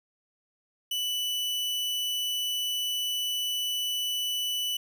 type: tone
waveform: 40% pulse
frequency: 2975 Hz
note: F#7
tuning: 9 cents sharp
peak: -27 dBFS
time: 0.91-4.77 s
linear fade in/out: 5 ms
effects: none